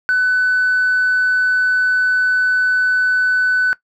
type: tone with tanh clipping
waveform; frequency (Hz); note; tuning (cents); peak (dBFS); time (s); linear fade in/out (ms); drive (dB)
triangle; 1500; F#6; +23; -12; 0.09-3.73; 0; 5
effects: noise-tail reverb RT60 0.1 s tail -19 dB re dry